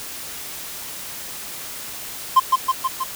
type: tone with echo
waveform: triangle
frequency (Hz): 1046.5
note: C6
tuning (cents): 0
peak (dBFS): -6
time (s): 2.36-2.4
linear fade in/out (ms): 10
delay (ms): 160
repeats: 4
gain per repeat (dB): -3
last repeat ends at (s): 3.04
effects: white hiss -33 dBFS RMS until 3.15 s